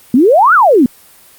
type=exponential two-way sweep; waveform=sine; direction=up then down; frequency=226.9 to 1522 to 226.9 Hz; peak=-4 dBFS; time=0.14-0.86 s; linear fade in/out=2 ms; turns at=0.54 s; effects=white hiss -42 dBFS RMS until 1.38 s + Opus 32 kbps